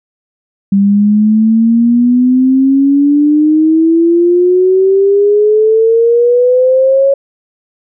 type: exponential sweep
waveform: sine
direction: up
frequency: 196 to 554.4 Hz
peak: -5 dBFS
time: 0.72-7.14 s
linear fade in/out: 5 ms
effects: none